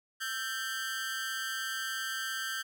sawtooth tone with amplitude modulation, 1568 Hz, G6, in tune, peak -26 dBFS, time 0.2-2.63 s, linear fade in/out 20 ms, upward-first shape sine, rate 237 Hz, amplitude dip 90%, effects none

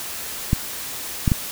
clicks, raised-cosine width 5 ms, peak -4 dBFS, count 3, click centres 0.531 / 1.278 / 1.318 s, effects white hiss -31 dBFS RMS until 1.51 s

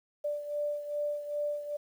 sine beating tone pair, 587.3 / 589.8 Hz, D5 / D5, 0 / +7 cents, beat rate 2.5 Hz, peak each -32 / -38 dBFS, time 0.24-1.77 s, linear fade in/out 10 ms, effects 10-bit

